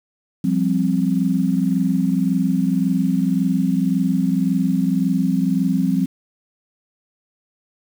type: chord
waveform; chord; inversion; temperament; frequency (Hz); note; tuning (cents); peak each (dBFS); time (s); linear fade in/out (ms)
sine; F suspended second; none; just; 174.61 / 196.44 / 261.9; F3 / G3 / C4; 0 / +4 / +2; -20 / -20 / -20; 0.44-6.06; 5
effects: 7-bit